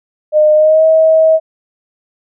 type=tone with pitch glide; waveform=sine; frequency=610 to 638.8 Hz; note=D#5 to D#5; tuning=-34 to +45 cents; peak=-5 dBFS; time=0.32-1.4 s; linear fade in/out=50 ms; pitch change=+79 cents; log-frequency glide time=0.54-0.85 s; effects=none